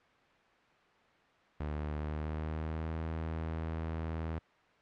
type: tone with pitch glide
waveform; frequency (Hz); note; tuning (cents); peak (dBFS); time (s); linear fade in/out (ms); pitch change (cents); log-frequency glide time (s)
sawtooth; 75.2 to 80.6; D2 to E2; +42 to -38; -31; 1.6-4.39; 5; +120; 1.92-2.93
effects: white hiss -64 dBFS RMS until 4.81 s + low-pass 2000 Hz 12 dB/octave